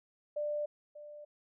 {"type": "tone with echo", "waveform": "sine", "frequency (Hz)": 593, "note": "D5", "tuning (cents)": 17, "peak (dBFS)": -32, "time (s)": [0.36, 0.66], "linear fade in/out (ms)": 10, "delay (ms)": 590, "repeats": 1, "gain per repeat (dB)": -14, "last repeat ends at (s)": 1.25, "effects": []}